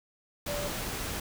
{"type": "tone in noise", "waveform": "sine", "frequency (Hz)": 582, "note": "D5", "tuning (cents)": -16, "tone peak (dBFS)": -34, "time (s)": [0.48, 0.68], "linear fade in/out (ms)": 5, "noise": "pink", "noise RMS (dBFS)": -35, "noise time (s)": [0.46, 1.2], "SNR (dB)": -2, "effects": []}